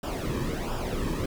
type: noise with flanger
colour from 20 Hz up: brown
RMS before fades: -30 dBFS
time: 0.03-1.26 s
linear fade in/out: 5 ms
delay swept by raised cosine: 0.47 to 1.44 ms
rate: 1.4 Hz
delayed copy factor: -0.7
effects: none